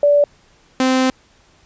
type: tone pair in turn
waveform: sine / sawtooth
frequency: 580 / 259.4 Hz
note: D5 / C4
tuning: -22 / -15 cents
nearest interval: octave + major second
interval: 1393 cents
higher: first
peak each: -9 dBFS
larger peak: neither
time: 0.03-0.24 / 0.8-1.1 s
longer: second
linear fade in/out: 2 ms
effects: pink hiss -53 dBFS RMS until 1.65 s + resampled to 16000 Hz